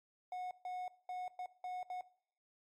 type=tone bursts at uneven times; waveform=triangle; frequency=730 Hz; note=F#5; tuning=24 cents flat; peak=-38 dBFS; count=6; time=0.32-0.51 / 0.65-0.88 / 1.09-1.28 / 1.39-1.46 / 1.64-1.83 / 1.9-2.01 s; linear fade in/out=2 ms; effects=noise-tail reverb RT60 0.6 s tail -19 dB re dry + AAC 64 kbps